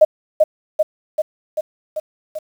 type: tone with echo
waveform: sine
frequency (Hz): 619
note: D#5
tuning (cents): -9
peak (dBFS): -4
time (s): 0.01-0.05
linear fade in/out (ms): 10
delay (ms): 390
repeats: 6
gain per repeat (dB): -3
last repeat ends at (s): 2.39
effects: 7-bit